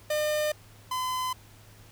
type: tone pair in turn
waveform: 45% pulse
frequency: 605 / 1018.5 Hz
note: D#5 / C6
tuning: -49 / -47 cents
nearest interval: major sixth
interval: 902 cents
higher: second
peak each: -25 / -28 dBFS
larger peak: first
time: 0.1-0.52 / 0.91-1.33 s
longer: neither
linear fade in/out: 5 ms
effects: added 105 Hz sine -53 dBFS peak until 1.91 s + pink hiss -55 dBFS RMS until 1.91 s

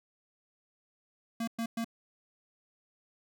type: tone bursts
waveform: square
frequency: 229.2 Hz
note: A#3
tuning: 29 cents flat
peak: -32 dBFS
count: 3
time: 1.4-1.845 s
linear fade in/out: 5 ms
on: 75 ms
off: 110 ms
effects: none

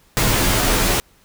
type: noise with comb filter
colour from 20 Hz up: pink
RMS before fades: -17 dBFS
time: 0.17-1 s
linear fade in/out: 0 ms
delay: 13 ms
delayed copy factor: -0.95
effects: pink hiss -55 dBFS RMS until 1.24 s

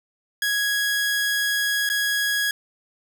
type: tone with dropouts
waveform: sawtooth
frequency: 1661.2 Hz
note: G#6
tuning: in tune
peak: -17 dBFS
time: 0.42-2.51 s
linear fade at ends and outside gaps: 2 ms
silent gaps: 1.891-1.899 s
effects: none

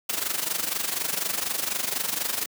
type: noise with amplitude modulation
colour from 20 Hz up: white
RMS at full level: -25 dBFS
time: 0.09-2.46 s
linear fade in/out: 5 ms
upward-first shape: sine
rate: 24.1 Hz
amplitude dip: 75%
effects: high-pass 150 Hz 12 dB/octave

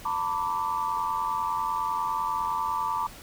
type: tone cluster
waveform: sine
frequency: 899 / 989 / 1165 Hz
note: A5 / B5 / D6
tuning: +37 / +2 / -14 cents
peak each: -30 dBFS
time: 0.05-3.07 s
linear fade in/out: 5 ms
effects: pink hiss -46 dBFS RMS until 3.22 s

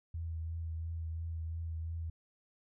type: tone with vibrato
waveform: sine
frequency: 81.9 Hz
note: E2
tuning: 11 cents flat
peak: -36 dBFS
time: 0.14-2.1 s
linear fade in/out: 5 ms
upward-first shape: triangle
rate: 2.9 Hz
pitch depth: 28 cents each way
effects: none

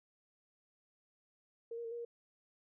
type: tone with pitch steps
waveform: sine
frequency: 462.2 / 469.9 / 456.5 / 473.3 / 470.1 Hz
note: A#4 / A#4 / A#4 / A#4 / A#4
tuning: -15 / +14 / -36 / +26 / +15 cents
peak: -40 dBFS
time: 1.71-2.05 s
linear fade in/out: 5 ms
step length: 68 ms
effects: none

